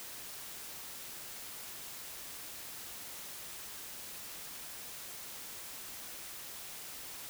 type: silence
effects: white hiss -46 dBFS RMS until 7.29 s